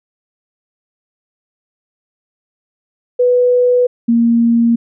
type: tone pair in turn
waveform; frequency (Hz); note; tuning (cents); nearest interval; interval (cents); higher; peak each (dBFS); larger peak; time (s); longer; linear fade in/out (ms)
sine; 493.9 / 233.1; B4 / A#3; 0 / 0; octave + minor second; 1300; first; -8; neither; 3.19-3.87 / 4.08-4.76; neither; 10
effects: none